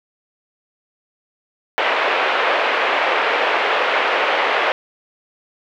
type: band-pass noise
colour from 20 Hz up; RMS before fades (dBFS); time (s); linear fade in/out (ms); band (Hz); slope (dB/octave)
pink; -18; 1.78-4.72; 0; 480 to 2900; 24
effects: none